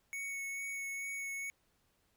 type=tone with vibrato; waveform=square; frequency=2217 Hz; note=C#7; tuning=in tune; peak=-39 dBFS; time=0.13-1.5 s; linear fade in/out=0 ms; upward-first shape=sine; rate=2.3 Hz; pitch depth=11 cents each way; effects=pink hiss -75 dBFS RMS until 2.16 s